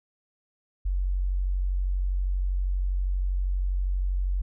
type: tone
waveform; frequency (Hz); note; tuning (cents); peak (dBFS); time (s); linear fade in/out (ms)
sine; 46.26; F#1; 0; -23; 0.85-4.42; 10
effects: none